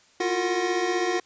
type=tone cluster; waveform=square; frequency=343.1 / 358.8 / 458.2 / 734 / 1881 Hz; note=F4 / F4 / A#4 / F#5 / A#6; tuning=-31 / +47 / -30 / -14 / +15 cents; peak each=-31 / -27 / -33 / -31 / -34 dBFS; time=0.2-1.2 s; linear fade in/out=5 ms; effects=white hiss -58 dBFS RMS until 1.25 s + resampled to 16000 Hz